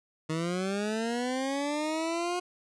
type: linear sweep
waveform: 20% pulse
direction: up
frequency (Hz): 155.56 to 360.2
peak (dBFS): -24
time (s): 0.29-2.4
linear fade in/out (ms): 10
effects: resampled to 22050 Hz